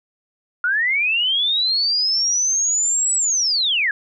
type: linear two-way sweep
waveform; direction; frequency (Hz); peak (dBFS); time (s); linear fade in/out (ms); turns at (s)
sine; up then down; 1396.9 to 7930 to 1610; -16; 0.64-3.91; 2; 3.15
effects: none